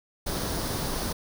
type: noise with comb filter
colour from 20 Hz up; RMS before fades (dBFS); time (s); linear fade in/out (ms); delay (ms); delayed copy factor
pink; -30; 0.26-1.13; 10; 0.2; +0.5
effects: none